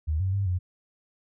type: tone with pitch steps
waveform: sine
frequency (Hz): 77.5 / 94.7 / 99 / 90.1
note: D#2 / F#2 / G2 / F#2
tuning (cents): -6 / +41 / +18 / -45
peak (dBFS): -23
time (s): 0.07-0.59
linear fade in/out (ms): 20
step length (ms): 130
effects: none